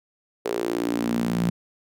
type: tone with high-pass filter sweep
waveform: sawtooth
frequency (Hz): 58.27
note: A#1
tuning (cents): 0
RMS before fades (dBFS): -25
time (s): 0.45-1.5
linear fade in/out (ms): 5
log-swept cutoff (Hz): 430 to 170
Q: 4.8
effects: none